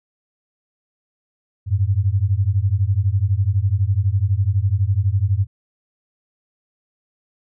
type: beating tone pair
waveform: sine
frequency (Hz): 92.5 / 104.5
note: F#2 / G#2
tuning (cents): 0 / +11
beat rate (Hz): 12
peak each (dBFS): -18 / -18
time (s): 1.66-5.47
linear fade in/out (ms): 50
effects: none